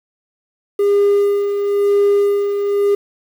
triangle tone with tremolo, 404.8 Hz, G#4, 44 cents flat, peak -7 dBFS, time 0.79-2.95 s, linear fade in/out 5 ms, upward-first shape sine, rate 0.99 Hz, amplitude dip 55%, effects tanh soft clip ceiling -4 dBFS + 7-bit

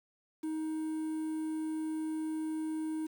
triangle tone with quantisation, 314.3 Hz, D#4, 18 cents sharp, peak -31 dBFS, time 0.43-3.07 s, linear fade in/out 10 ms, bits 9, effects none

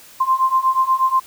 sine beating tone pair, 1043 / 1051.3 Hz, C6 / C6, -6 / +8 cents, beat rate 8.3 Hz, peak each -18 / -16 dBFS, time 0.2-1.2 s, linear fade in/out 10 ms, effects white hiss -44 dBFS RMS until 1.26 s

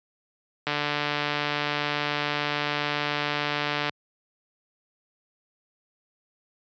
click train, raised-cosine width 0.3 ms, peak -10 dBFS, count 475, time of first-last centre 0.67-3.894 s, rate 147 Hz, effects high-pass 100 Hz 12 dB/octave + resampled to 16000 Hz

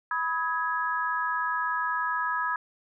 sine chord, G# minor, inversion first, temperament equal with one note detuned, 987.8 / 1271.4 / 1661.2 Hz, B5 / D#6 / G#6, 0 / +37 / 0 cents, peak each -30 dBFS, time 0.11-2.56 s, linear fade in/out 2 ms, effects none

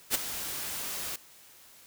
white noise with ADSR envelope, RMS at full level -24 dBFS, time 0.1-1.16 s, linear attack 49 ms, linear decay 11 ms, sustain -12 dB, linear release 3 ms, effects white hiss -55 dBFS RMS until 1.86 s

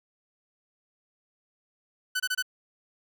sawtooth tone bursts, 1500 Hz, F#6, 23 cents sharp, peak -22 dBFS, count 4, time 2.15-2.425 s, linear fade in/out 10 ms, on 50 ms, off 25 ms, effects none

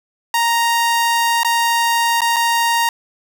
sawtooth tone with dropouts, 932.3 Hz, A#5, in tune, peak -10 dBFS, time 0.34-2.89 s, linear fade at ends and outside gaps 2 ms, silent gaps 1.433-1.447 / 2.207-2.217 / 2.362-2.365 s, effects none

